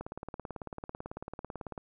click train, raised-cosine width 1 ms, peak -25 dBFS, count 33, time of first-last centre 0.01-1.778 s, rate 18.1 Hz, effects none

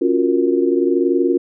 sine chord, Gb major seventh, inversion second, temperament equal, 277.2 / 349.2 / 370 / 466.2 Hz, Db4 / F4 / Gb4 / Bb4, 0 / 0 / 0 / 0 cents, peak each -19 / -16 / -20 / -22 dBFS, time 0.01-1.38 s, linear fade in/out 10 ms, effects none

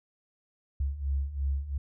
sine beating tone pair, 67.3 / 70.2 Hz, C2 / C#2, +49 / +22 cents, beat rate 2.9 Hz, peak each -33 / -29 dBFS, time 0.8-1.78 s, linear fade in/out 5 ms, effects none

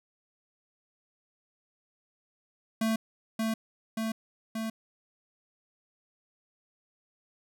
square tone with echo, 222.6 Hz, A3, 20 cents sharp, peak -26 dBFS, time 2.81-2.96 s, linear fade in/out 5 ms, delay 580 ms, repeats 3, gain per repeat -2 dB, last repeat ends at 4.7 s, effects none

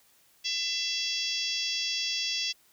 harmonic tone, 671 Hz, E5, 31 cents sharp, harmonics 3 / 4 / 5 / 6 / 7 / 8 / 9 / 10, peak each -43 / -36 / -33 / -42 / -34 / -35 / -40 / -48 dBFS, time 0.44-2.53 s, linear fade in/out 20 ms, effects white hiss -63 dBFS RMS until 2.72 s

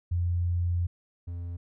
sine / triangle tone pair in turn, 87.31 / 86.61 Hz, F2 / F2, 0 / -14 cents, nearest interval unison, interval 14 cents, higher first, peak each -24 / -31 dBFS, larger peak first, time 0.11-0.87 / 1.27-1.57 s, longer first, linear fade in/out 10 ms, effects none

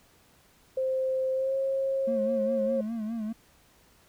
sine tone with pitch glide, 523.3 to 538.6 Hz, C5 to C#5, 0 to -50 cents, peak -25 dBFS, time 0.77-2.81 s, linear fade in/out 5 ms, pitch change +50 cents, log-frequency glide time 1.34-1.55 s
triangle tone with vibrato, 222.2 Hz, A3, 17 cents sharp, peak -28 dBFS, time 2.07-3.33 s, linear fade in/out 10 ms, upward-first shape sine, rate 4.9 Hz, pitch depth 83 cents each way
effects pink hiss -61 dBFS RMS until 4.08 s

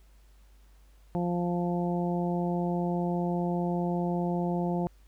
harmonic tone, 175 Hz, F3, 4 cents sharp, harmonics 1 / 2 / 3 / 4 / 5, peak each -28 / -33 / -37 / -36 / -39 dBFS, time 1.15-4.87 s, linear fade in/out 0 ms, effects added 50 Hz sine -54 dBFS peak until 5.07 s + pink hiss -67 dBFS RMS until 5.07 s

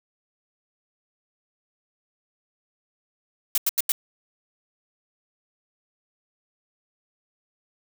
blue noise bursts, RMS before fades -21 dBFS, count 4, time 3.55-3.92 s, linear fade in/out 2 ms, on 28 ms, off 86 ms, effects none

